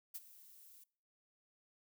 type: noise with ADSR envelope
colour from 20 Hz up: violet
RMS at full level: -43 dBFS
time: 0.14-0.84 s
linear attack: 13 ms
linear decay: 37 ms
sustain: -17 dB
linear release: 6 ms
effects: noise-tail reverb RT60 0.5 s tail -23 dB re dry